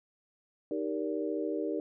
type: chord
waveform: sine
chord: Eb major seventh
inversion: none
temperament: equal with one note detuned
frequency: 311.1 / 392 / 466.2 / 578.2 Hz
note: Eb4 / G4 / Bb4 / D5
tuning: 0 / 0 / 0 / -27 cents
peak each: -34 / -36 / -36 / -39 dBFS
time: 0.71-1.8 s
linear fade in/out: 2 ms
effects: none